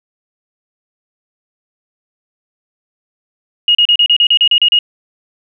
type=tone bursts; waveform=sine; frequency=2873 Hz; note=F7; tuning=48 cents sharp; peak=-6 dBFS; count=11; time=3.68-4.789 s; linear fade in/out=2 ms; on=69 ms; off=35 ms; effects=none